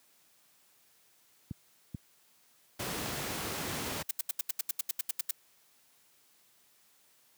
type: clicks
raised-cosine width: 5 ms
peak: -23 dBFS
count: 2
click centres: 1.511 / 1.947 s
type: noise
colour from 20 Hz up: pink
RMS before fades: -36 dBFS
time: 2.79-4.03 s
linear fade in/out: 10 ms
type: noise bursts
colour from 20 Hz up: blue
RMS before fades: -31 dBFS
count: 13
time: 4.09-5.311 s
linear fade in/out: 5 ms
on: 21 ms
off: 79 ms
effects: white hiss -66 dBFS RMS until 7.37 s + high-pass 100 Hz 12 dB/octave